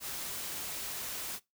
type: noise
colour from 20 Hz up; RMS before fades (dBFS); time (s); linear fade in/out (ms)
white; -39; 0-1.4; 50
effects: noise-tail reverb RT60 0.2 s tail -21 dB re dry